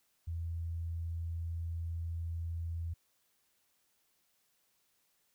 sine tone, 83.5 Hz, E2, 23 cents sharp, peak -35 dBFS, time 0.27-2.94 s, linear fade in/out 10 ms, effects white hiss -75 dBFS RMS until 5.34 s

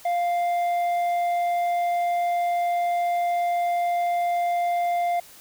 sine tone with tanh clipping, 698.5 Hz, F5, in tune, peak -22 dBFS, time 0.05-5.2 s, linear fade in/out 5 ms, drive 6 dB, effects white hiss -48 dBFS RMS until 5.4 s

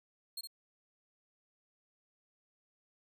sawtooth tone with echo, 4246 Hz, C8, 25 cents sharp, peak -36 dBFS, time 0.37-0.41 s, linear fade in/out 5 ms, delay 63 ms, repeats 1, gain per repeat -5 dB, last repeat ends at 0.473 s, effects none

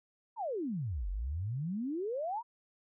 sine exponential two-way sweep, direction down then up, 987.8 to 43.65 to 987.8 Hz, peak -33 dBFS, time 0.36-2.43 s, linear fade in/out 50 ms, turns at 1.09 s, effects none

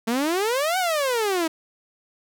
sawtooth exponential two-way sweep, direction up then down, 220 to 767 to 313 Hz, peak -17 dBFS, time 0.07-1.48 s, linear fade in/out 10 ms, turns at 0.78 s, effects none

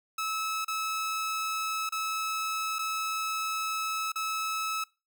sawtooth tone with dropouts, 1299 Hz, E6, 26 cents flat, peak -26 dBFS, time 0.18-4.84 s, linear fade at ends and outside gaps 5 ms, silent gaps 0.647-0.68 / 1.892-1.922 / 2.786-2.79 / 4.12-4.157 s, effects noise-tail reverb RT60 0.3 s tail -24 dB re dry

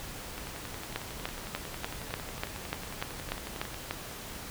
two click trains, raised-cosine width 0.3 ms, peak -24 / -15 dBFS, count 38 / 11, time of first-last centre 0.38-3.744 / 0.96-3.91 s, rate 11 / 3.39 Hz, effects pink hiss -42 dBFS RMS until 4.5 s

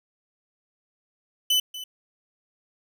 40% pulse tone with echo, 3005 Hz, F#7, 26 cents sharp, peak -18 dBFS, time 1.5-1.6 s, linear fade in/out 5 ms, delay 240 ms, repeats 1, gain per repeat -15 dB, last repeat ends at 1.84 s, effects none

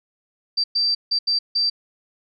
sine tone bursts at uneven times, 4678 Hz, D8, 8 cents flat, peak -17 dBFS, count 5, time 0.57-0.64 / 0.75-0.95 / 1.11-1.19 / 1.27-1.39 / 1.55-1.7 s, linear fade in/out 10 ms, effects none

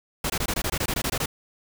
pink noise bursts, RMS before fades -26 dBFS, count 13, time 0.24-1.259 s, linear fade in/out 5 ms, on 59 ms, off 21 ms, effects none

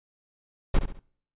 brown noise with echo, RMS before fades -18 dBFS, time 0.74-0.79 s, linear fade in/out 5 ms, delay 68 ms, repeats 3, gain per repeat -9 dB, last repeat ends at 0.994 s, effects noise-tail reverb RT60 0.6 s tail -24 dB re dry + resampled to 8000 Hz

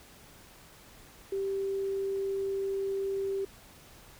sine tone, 390.8 Hz, G4, 5 cents flat, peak -29 dBFS, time 1.32-3.45 s, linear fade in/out 5 ms, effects pink hiss -54 dBFS RMS until 4.19 s

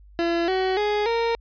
30% pulse tone with pitch steps, 338.9 / 376 / 417.2 / 463 Hz, E4 / F#4 / G#4 / A#4, +48 / +28 / +8 / -12 cents, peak -18 dBFS, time 0.19-1.35 s, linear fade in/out 0 ms, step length 290 ms, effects added 50 Hz sine -46 dBFS peak until 1.4 s + resampled to 11025 Hz

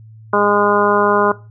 harmonic tone, 205.2 Hz, G#3, 21 cents flat, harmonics 1 / 2 / 3 / 4 / 5 / 6 / 7, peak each -22 / -17 / -19 / -22 / -17 / -20 / -20 dBFS, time 0.33-1.32 s, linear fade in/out 5 ms, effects noise-tail reverb RT60 0.3 s tail -19 dB re dry + added 110 Hz sine -37 dBFS peak until 1.5 s

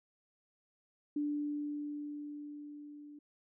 sine tone with level ramp, 293.7 Hz, D4, in tune, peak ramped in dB -31 to -49 dBFS, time 1.16-3.19 s, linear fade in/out 5 ms, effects none

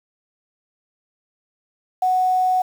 sine tone with quantisation, 740 Hz, F#5, in tune, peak -15 dBFS, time 2.02-2.62 s, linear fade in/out 5 ms, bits 7, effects none

